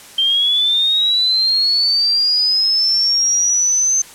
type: linear sweep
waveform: sine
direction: up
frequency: 3136 to 6260 Hz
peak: -12 dBFS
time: 0.18-4.02 s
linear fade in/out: 5 ms
effects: white hiss -39 dBFS RMS until 4.14 s + low-pass 11000 Hz 12 dB/octave